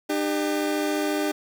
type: tone pair together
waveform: 30% pulse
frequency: 302.5 / 396.9 Hz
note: D#4 / G4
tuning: -49 / +22 cents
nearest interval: perfect fourth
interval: 471 cents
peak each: -22 / -25 dBFS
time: 0.09-1.32 s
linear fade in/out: 10 ms
effects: 9-bit